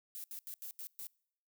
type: noise bursts at uneven times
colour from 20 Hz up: violet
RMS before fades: -45 dBFS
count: 6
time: 0.15-0.24 / 0.31-0.39 / 0.47-0.54 / 0.62-0.71 / 0.79-0.87 / 0.99-1.07 s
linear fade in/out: 0 ms
effects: noise-tail reverb RT60 0.7 s tail -26 dB re dry